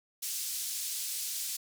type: band-pass noise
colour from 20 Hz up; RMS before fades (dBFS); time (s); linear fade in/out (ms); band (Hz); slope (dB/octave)
white; -36; 0.22-1.57; 10; 4300 to 12000; 12
effects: none